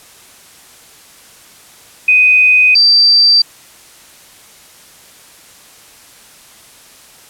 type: tone pair in turn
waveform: sine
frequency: 2499 / 4675 Hz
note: D#7 / D8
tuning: +7 / -9 cents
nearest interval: major seventh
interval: 1084 cents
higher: second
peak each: -5 dBFS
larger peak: neither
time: 2.08-2.75 / 2.75-3.42 s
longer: neither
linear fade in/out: 5 ms
effects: white hiss -41 dBFS RMS until 7.29 s + low-pass 12000 Hz 12 dB/octave